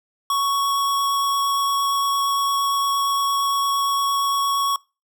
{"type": "tone with vibrato", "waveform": "square", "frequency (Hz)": 1113, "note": "C#6", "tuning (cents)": 7, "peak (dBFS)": -19, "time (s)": [0.3, 4.76], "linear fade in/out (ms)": 2, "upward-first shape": "triangle", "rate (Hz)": 8.7, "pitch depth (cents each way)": 8, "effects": ["noise-tail reverb RT60 0.3 s tail -25 dB re dry"]}